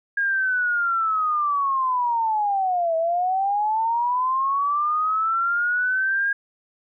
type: linear two-way sweep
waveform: sine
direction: down then up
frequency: 1632 to 645 to 1632 Hz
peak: -19 dBFS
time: 0.17-6.33 s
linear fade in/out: 5 ms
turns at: 2.96 s
effects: none